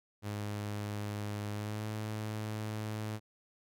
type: tone with pitch glide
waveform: sawtooth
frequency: 103.8 to 107.71 Hz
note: G#2 to A2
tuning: 0 to -36 cents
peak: -32 dBFS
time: 0.22-3.2 s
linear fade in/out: 50 ms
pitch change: +64 cents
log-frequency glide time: 1.52-1.86 s
effects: none